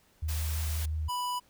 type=tone with vibrato; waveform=sine; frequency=77.78 Hz; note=D#2; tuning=in tune; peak=-29 dBFS; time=0.22-1.09 s; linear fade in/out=10 ms; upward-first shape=sine; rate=5.7 Hz; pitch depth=15 cents each way
type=high-pass noise; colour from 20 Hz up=white; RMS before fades=-40 dBFS; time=0.28-0.86 s; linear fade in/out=10 ms; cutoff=440 Hz; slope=12 dB/octave
type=tone; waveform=square; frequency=987.8 Hz; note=B5; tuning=in tune; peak=-31 dBFS; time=1.08-1.4 s; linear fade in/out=20 ms
effects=pink hiss -65 dBFS RMS until 1.49 s